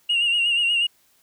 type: tone with vibrato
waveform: sine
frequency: 2814 Hz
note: F7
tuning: 12 cents sharp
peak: -16 dBFS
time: 0.09-0.87 s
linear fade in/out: 10 ms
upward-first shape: sine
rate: 8.3 Hz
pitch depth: 50 cents each way
effects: tanh soft clip ceiling -15 dBFS + white hiss -61 dBFS RMS until 1.22 s